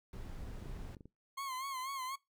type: noise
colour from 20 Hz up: brown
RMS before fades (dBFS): -45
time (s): 0.13-0.95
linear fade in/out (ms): 2
type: clicks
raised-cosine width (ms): 3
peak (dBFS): -39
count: 12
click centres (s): 0.433 / 0.488 / 0.585 / 0.626 / 0.658 / 0.695 / 0.791 / 0.833 / 0.896 / 0.968 / 1.008 / 1.056
type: tone with vibrato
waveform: 40% pulse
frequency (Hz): 1063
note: C6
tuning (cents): +27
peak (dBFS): -38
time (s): 1.37-2.16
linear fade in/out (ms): 10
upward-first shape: sine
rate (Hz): 4.1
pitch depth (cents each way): 80
effects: noise-tail reverb RT60 0.2 s tail -22 dB re dry